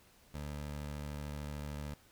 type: tone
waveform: 20% pulse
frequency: 73.42 Hz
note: D2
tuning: in tune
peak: -35 dBFS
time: 0.34-1.94 s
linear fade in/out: 5 ms
effects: pink hiss -64 dBFS RMS until 2.11 s